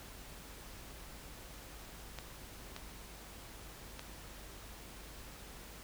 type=clicks; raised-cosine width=0.2 ms; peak=-26 dBFS; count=3; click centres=2.187 / 2.764 / 3.994 s; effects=added 50 Hz sine -54 dBFS peak until 5.83 s + pink hiss -52 dBFS RMS until 5.83 s